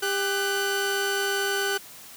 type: tone pair together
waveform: sawtooth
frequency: 397.8 / 1502 Hz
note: G4 / F#6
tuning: +25 / +26 cents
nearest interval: octave + major seventh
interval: 2301 cents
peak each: -23 dBFS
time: 0.02-1.78 s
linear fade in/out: 10 ms
effects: white hiss -45 dBFS RMS until 2.16 s + high-pass 60 Hz 12 dB/octave